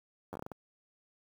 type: slowing click train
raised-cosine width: 1 ms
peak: -27 dBFS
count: 8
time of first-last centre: 0.33-0.517 s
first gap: 10 ms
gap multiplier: 1.32
effects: high-pass 80 Hz 12 dB/octave + 9-bit